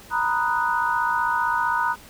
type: chord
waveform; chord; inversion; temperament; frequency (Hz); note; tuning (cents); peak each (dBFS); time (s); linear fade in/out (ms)
sine; B major seventh; third; equal; 932.3 / 987.8 / 1244.5 / 1480; A#5 / B5 / D#6 / F#6; 0 / 0 / 0 / 0; -24 / -26 / -27 / -25; 0.1-1.96; 50
effects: pink hiss -46 dBFS RMS until 2.09 s